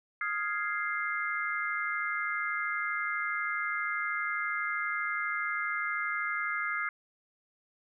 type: chord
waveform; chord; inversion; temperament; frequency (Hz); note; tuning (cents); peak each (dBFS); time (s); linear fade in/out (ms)
sine; F minor seventh; third; equal; 1244.5 / 1396.9 / 1661.2 / 2093; Eb6 / F6 / Ab6 / C7; 0 / 0 / 0 / 0; -36 / -36 / -36 / -34; 0.21-6.89; 2
effects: none